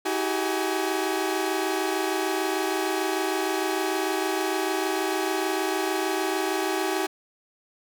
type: tone cluster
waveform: sawtooth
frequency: 319.3 / 378 / 404.6 / 834 Hz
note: D#4 / F#4 / G#4 / G#5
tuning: +45 / +37 / -45 / +7 cents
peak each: -26 / -23 / -31 / -28 dBFS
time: 0.05-7.07 s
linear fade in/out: 10 ms
effects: none